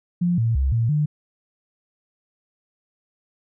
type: tone with pitch steps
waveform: sine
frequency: 175.4 / 114.5 / 67 / 115.1 / 150 Hz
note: F3 / A#2 / C2 / A#2 / D3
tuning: +8 / -31 / +42 / -22 / +37 cents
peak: -17 dBFS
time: 0.21-1.06 s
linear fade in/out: 10 ms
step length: 170 ms
effects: none